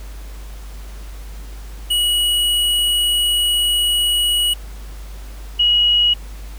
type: tone pair in turn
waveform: square / sine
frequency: 2916 / 2905 Hz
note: F#7 / F#7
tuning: -26 / -32 cents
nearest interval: unison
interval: 6 cents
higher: first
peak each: -15 / -11 dBFS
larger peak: second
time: 1.9-4.54 / 5.59-6.14 s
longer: first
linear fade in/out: 10 ms
effects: added 50 Hz sine -30 dBFS peak until 6.58 s + pink hiss -43 dBFS RMS until 6.58 s